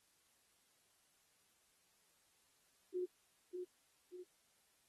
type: tone with echo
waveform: sine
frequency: 362.2 Hz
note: F#4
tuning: 37 cents flat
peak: -36 dBFS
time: 2.94-3.06 s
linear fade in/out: 20 ms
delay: 590 ms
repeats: 2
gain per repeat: -6 dB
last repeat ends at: 4.24 s
effects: white hiss -75 dBFS RMS until 4.88 s + AAC 32 kbps